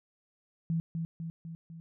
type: tone with echo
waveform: sine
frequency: 164.81 Hz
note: E3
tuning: in tune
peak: -27 dBFS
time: 0.7-0.8 s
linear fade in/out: 0 ms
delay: 250 ms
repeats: 4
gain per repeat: -4 dB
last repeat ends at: 1.8 s
effects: none

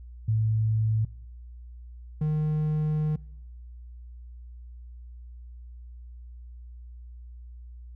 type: tone pair in turn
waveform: sine / triangle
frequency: 110 / 153.24 Hz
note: A2 / D#3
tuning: 0 / -26 cents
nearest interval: tritone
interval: 574 cents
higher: second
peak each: -21 dBFS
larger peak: neither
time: 0.28-1.05 / 2.21-3.16 s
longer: second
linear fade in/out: 5 ms
effects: noise-tail reverb RT60 0.9 s tail -24 dB re dry + added 60 Hz sine -41 dBFS peak until 7.95 s

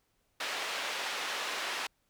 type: band-pass noise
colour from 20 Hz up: white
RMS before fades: -36 dBFS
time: 0.4-1.87 s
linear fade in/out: 5 ms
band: 480 to 3300 Hz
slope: 12 dB/octave
effects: pink hiss -75 dBFS RMS until 2.09 s

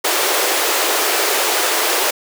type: high-pass noise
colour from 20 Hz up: pink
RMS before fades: -17 dBFS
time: 0.04-2.11 s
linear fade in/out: 10 ms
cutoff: 350 Hz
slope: 48 dB/octave
effects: none

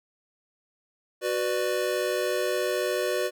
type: chord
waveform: square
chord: B minor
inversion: second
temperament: just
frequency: 370.4 / 493.9 / 592.7 Hz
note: F#4 / B4 / D5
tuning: +2 / 0 / +16 cents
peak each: -30 dBFS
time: 1.21-3.31 s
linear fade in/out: 50 ms
effects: none

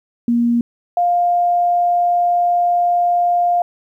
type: tone pair in turn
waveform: sine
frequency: 236.7 / 702.6 Hz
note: A#3 / F5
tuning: +27 / +10 cents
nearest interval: octave + perfect fifth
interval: 1883 cents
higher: second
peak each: -12 / -12 dBFS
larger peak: neither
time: 0.28-0.61 / 0.97-3.62 s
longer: second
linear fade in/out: 2 ms
effects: 9-bit

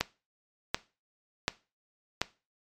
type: click train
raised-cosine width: 0.2 ms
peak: -8 dBFS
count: 4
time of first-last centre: 0.01-2.216 s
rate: 1.36 Hz
effects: noise-tail reverb RT60 0.3 s tail -18 dB re dry + MP3 96 kbps

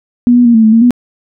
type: tone with pitch steps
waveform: sine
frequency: 242.3 / 244.1 / 235.7 / 223 / 218.4 / 227.7 / 244.2 Hz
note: B3 / B3 / A#3 / A3 / A3 / A#3 / B3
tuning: -33 / -20 / +19 / +23 / -13 / -40 / -19 cents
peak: -3 dBFS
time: 0.27-0.907 s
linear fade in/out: 0 ms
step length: 91 ms
effects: none

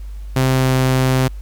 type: tone with pitch glide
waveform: sawtooth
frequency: 130.81 to 129.98 Hz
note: C3 to C3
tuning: 0 to -11 cents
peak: -9 dBFS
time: 0.36-1.28 s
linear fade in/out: 5 ms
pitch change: -11 cents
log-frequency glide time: 0.51-0.71 s
effects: added 50 Hz sine -27 dBFS peak until 1.41 s + pink hiss -52 dBFS RMS until 1.41 s

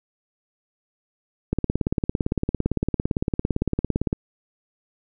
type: click train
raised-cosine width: 3 ms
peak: -8 dBFS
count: 47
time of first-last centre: 1.53-4.129 s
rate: 17.7 Hz
effects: none

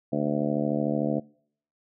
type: harmonic tone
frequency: 73.42 Hz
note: D2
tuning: in tune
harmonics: 2 / 3 / 4 / 5 / 6 / 7 / 8 / 9 / 10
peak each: -32 / -29 / -29 / -36 / -39 / -32 / -36 / -32 / -44 dBFS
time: 0.12-1.2 s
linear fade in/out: 10 ms
effects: noise-tail reverb RT60 0.6 s tail -25 dB re dry

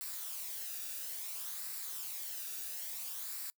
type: noise with flanger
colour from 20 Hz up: blue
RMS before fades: -42 dBFS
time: 0.01-3.5 s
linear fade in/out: 0 ms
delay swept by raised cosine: 0.31 to 0.96 ms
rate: 0.59 Hz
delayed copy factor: -0.5
effects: noise-tail reverb RT60 0.1 s tail -24 dB re dry

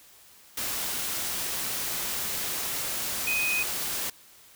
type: tone in noise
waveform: sine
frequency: 2502 Hz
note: D#7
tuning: 9 cents sharp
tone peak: -25 dBFS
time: 3.27-3.63 s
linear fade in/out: 5 ms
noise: white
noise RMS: -31 dBFS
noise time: 0.57-4.1 s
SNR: +3 dB
effects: white hiss -54 dBFS RMS until 4.55 s

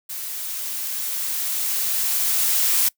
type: noise with level ramp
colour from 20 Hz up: blue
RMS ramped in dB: -31 to -18 dBFS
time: 0.09-2.89 s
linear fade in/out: 10 ms
effects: noise-tail reverb RT60 0.1 s tail -23 dB re dry

